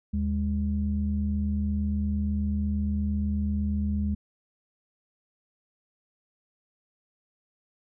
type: tone pair together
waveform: sine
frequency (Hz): 76.9 / 205.3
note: D#2 / G#3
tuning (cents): -20 / -20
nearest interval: octave + perfect fourth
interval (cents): 1700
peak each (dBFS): -26 / -27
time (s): 0.13-4.15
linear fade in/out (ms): 10
effects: tanh soft clip ceiling -16 dBFS